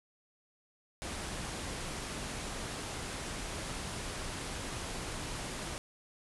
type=low-pass noise; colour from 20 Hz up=pink; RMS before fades=-40 dBFS; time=1.02-5.78 s; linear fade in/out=0 ms; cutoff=11000 Hz; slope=96 dB/octave; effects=none